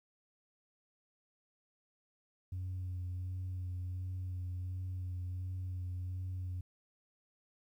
sine tone with vibrato, 91.3 Hz, F#2, 23 cents flat, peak -35 dBFS, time 2.52-6.61 s, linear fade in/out 5 ms, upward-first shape sine, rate 1.4 Hz, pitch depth 22 cents each way, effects tanh soft clip ceiling -35 dBFS + 12-bit

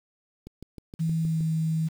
click train, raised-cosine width 3 ms, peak -28 dBFS, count 7, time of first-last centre 0.47-1.407 s, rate 6.4 Hz
sine tone with pitch glide, 162.4 to 160.07 Hz, E3 to D#3, -26 to +49 cents, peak -23 dBFS, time 0.99-1.89 s, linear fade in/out 20 ms, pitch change -25 cents, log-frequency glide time 1.22-1.41 s
effects 8-bit

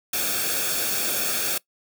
white noise with comb filter, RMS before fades -25 dBFS, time 0.13-1.58 s, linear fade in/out 5 ms, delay 1 ms, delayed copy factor -0.7, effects noise-tail reverb RT60 0.1 s tail -21 dB re dry

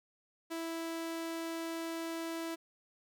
sawtooth tone, 329.6 Hz, E4, in tune, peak -33 dBFS, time 0.5-2.56 s, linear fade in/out 20 ms, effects none

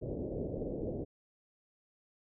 white low-pass noise, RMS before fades -38 dBFS, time 0.01-1.05 s, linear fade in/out 20 ms, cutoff 570 Hz, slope 48 dB/octave, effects none

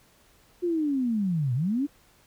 sine linear two-way sweep, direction down then up, 360 to 116.5 to 300.2 Hz, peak -23 dBFS, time 0.62-1.87 s, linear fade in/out 20 ms, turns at 1.54 s, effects pink hiss -60 dBFS RMS until 2.26 s

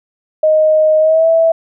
sine tone with pitch glide, 622.3 to 655.9 Hz, D#5 to E5, 0 to -9 cents, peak -7 dBFS, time 0.43-1.52 s, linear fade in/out 5 ms, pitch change +91 cents, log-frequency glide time 0.99-1.28 s, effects none

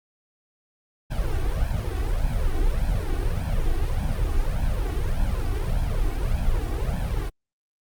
brown noise with flanger, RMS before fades -23 dBFS, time 1.1-7.3 s, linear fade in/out 20 ms, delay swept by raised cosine 1.2 to 2.7 ms, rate 1.7 Hz, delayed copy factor +0.95, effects Opus 48 kbps

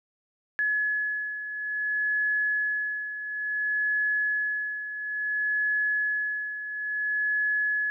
sine beating tone pair, 1700 / 1700.58 Hz, G#6 / G#6, +40 / +41 cents, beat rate 0.58 Hz, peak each -26 / -32 dBFS, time 0.59-7.9 s, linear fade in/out 0 ms, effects none

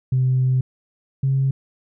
sine tone pair in turn, 129 / 134.95 Hz, C3 / C#3, -24 / -46 cents, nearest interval minor second, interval 78 cents, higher second, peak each -14 / -15 dBFS, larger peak first, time 0.12-0.61 / 1.23-1.51 s, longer first, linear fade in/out 5 ms, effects tanh soft clip ceiling -11 dBFS

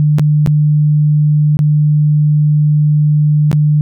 sine tone with dropouts, 150 Hz, D3, 37 cents sharp, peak -7 dBFS, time 0-3.81 s, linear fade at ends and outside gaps 0 ms, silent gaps 0.185-0.195 / 0.462-0.473 / 1.57-1.591 / 3.515-3.529 s, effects none

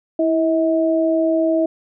sine tone pair together, 327.2 / 641 Hz, E4 / E5, -13 / -49 cents, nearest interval octave, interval 1164 cents, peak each -17 / -17 dBFS, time 0.19-1.66 s, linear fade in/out 5 ms, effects none

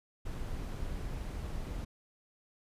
brown noise, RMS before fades -38 dBFS, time 0.25-1.85 s, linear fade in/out 10 ms, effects resampled to 32000 Hz

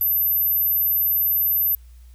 sine tone, 12140 Hz, F#9, 43 cents sharp, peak -17 dBFS, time 0.01-1.75 s, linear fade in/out 2 ms, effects added 60 Hz sine -42 dBFS peak until 2.14 s + white hiss -61 dBFS RMS until 2.14 s

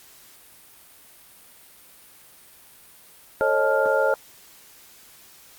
sine tone cluster, 441.8 / 544 / 615 / 869 / 1401 Hz, A4 / C#5 / D#5 / A5 / F6, +7 / -33 / -20 / -22 / +5 cents, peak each -26 / -21 / -25 / -27 / -25 dBFS, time 3.41-4.14 s, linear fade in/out 0 ms, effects white hiss -50 dBFS RMS until 5.58 s + Opus 48 kbps

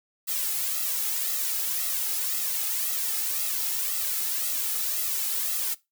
blue noise with flanger, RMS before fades -28 dBFS, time 0.27-5.75 s, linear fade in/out 20 ms, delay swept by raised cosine 1.5 to 2.38 ms, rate 1.9 Hz, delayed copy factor +0.9, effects noise-tail reverb RT60 0.2 s tail -19 dB re dry

